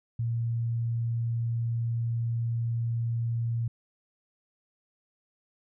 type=tone; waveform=sine; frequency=116.4 Hz; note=A#2; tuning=2 cents flat; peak=-26 dBFS; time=0.19-3.68 s; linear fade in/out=5 ms; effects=none